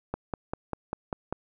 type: click train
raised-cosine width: 1 ms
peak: -16 dBFS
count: 7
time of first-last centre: 0.14-1.326 s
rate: 5.06 Hz
effects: none